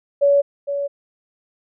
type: tone with echo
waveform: sine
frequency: 566 Hz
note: C#5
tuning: 36 cents sharp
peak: -11 dBFS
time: 0.21-0.42 s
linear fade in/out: 20 ms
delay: 460 ms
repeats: 1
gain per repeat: -9 dB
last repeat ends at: 0.88 s
effects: none